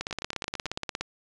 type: two click trains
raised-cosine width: 0.2 ms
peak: -17 / -13 dBFS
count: 7 / 18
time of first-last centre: 0.11-0.774 / 0.01-1.01 s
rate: 9.03 / 17 Hz
effects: resampled to 22050 Hz